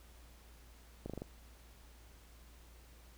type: slowing click train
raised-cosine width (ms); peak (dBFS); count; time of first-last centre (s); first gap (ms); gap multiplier
2; -28; 5; 1.06-1.219; 37; 1.05
effects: added 58 Hz sine -57 dBFS peak until 3.17 s + pink hiss -63 dBFS RMS until 3.17 s